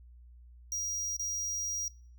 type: tone with dropouts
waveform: square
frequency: 5730 Hz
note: F8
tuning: 44 cents sharp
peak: -32 dBFS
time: 0.72-1.88 s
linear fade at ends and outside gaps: 1 ms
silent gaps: 1.166-1.195 s
effects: noise-tail reverb RT60 0.5 s tail -24 dB re dry + added 60 Hz sine -51 dBFS peak until 2.18 s